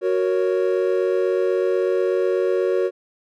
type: chord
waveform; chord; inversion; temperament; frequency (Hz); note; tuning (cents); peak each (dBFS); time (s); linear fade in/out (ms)
triangle; F# major; none; equal; 370 / 466.2 / 554.4; F#4 / A#4 / C#5; 0 / 0 / 0; -18 / -21 / -22; 0.01-2.91; 50
effects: none